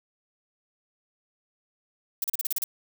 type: noise bursts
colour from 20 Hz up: violet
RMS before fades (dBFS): -27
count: 8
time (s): 2.22-2.64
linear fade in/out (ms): 2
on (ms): 21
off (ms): 36
effects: none